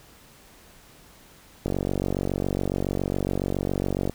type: click train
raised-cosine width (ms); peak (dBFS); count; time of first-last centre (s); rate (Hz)
2; -12; 116; 1.66-4.096; 47.2
effects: pink hiss -52 dBFS RMS until 4.14 s